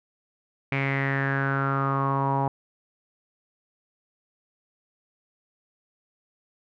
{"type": "tone with low-pass filter sweep", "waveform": "sawtooth", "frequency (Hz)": 137, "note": "C#3", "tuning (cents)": -20, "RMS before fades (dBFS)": -25, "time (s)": [0.72, 2.48], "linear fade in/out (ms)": 2, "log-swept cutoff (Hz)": [2300, 880], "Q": 7.6, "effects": []}